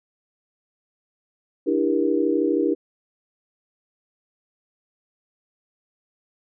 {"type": "chord", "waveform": "sine", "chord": "E half-diminished seventh", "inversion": "third", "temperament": "just", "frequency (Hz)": [296.7, 329.6, 395.6, 474.7], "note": ["D4", "E4", "G4", "Bb4"], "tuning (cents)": [18, 0, 16, 31], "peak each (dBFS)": [-23, -23, -24, -25], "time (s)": [1.66, 2.75], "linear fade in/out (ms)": 20, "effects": []}